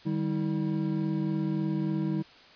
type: tone cluster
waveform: triangle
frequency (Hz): 152.8 / 196.2 / 321.5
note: D#3 / G3 / E4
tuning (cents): -31 / +2 / -43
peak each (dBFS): -29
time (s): 0.05-2.23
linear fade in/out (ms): 20
effects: white hiss -53 dBFS RMS until 2.55 s + resampled to 11025 Hz